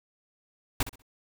pink noise with echo, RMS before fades -25 dBFS, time 0.8-0.83 s, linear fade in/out 5 ms, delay 64 ms, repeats 3, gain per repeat -12 dB, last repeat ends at 1.022 s, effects none

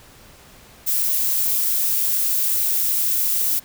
violet noise, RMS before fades -20 dBFS, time 0.86-3.6 s, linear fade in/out 20 ms, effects pink hiss -47 dBFS RMS until 3.64 s

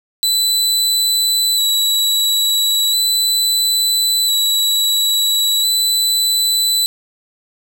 sawtooth tone with vibrato, 3951 Hz, B7, in tune, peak -10 dBFS, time 0.23-6.86 s, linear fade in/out 0 ms, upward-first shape square, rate 0.37 Hz, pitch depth 19 cents each way, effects none

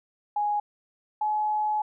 sine tone pair in turn, 830.6 / 849.5 Hz, G#5 / G#5, 0 / +39 cents, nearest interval unison, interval 39 cents, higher second, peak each -23 dBFS, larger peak neither, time 0.36-0.6 / 1.21-1.82 s, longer second, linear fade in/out 5 ms, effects none

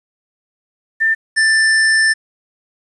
sine / square tone pair in turn, 1790 / 1771.5 Hz, A6 / A6, +29 / +11 cents, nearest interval unison, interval 18 cents, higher first, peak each -11 / -11 dBFS, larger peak neither, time 1-1.15 / 1.36-2.14 s, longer second, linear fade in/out 20 ms, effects resampled to 24000 Hz + 8-bit

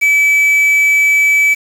triangle tone with quantisation, 2300 Hz, D7, 37 cents flat, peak -6 dBFS, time 0.01-1.55 s, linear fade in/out 20 ms, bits 5, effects none

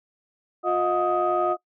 sine tone cluster, 356.6 / 626 / 719 / 1252 Hz, F4 / D#5 / F#5 / D#6, +36 / +10 / -50 / +10 cents, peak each -25 dBFS, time 0.63-1.57 s, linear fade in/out 50 ms, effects noise-tail reverb RT60 0.1 s tail -22 dB re dry + tanh soft clip ceiling -12 dBFS

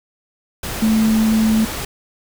sine tone in noise, 220 Hz, A3, in tune, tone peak -12 dBFS, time 0.82-1.65 s, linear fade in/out 5 ms, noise pink, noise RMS -26 dBFS, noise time 0.63-1.85 s, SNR +11 dB, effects none

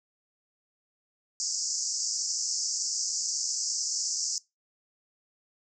pink band-pass noise, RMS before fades -31 dBFS, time 1.4-4.38 s, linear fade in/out 0 ms, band 4900 to 7500 Hz, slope 96 dB/octave, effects noise-tail reverb RT60 0.2 s tail -21 dB re dry

